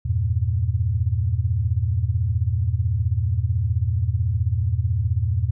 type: chord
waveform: sine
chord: E diminished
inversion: none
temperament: equal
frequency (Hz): 82.41 / 98 / 116.54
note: E2 / G2 / Bb2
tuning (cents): 0 / 0 / 0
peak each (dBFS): -23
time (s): 0.05-5.51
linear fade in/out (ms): 10
effects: none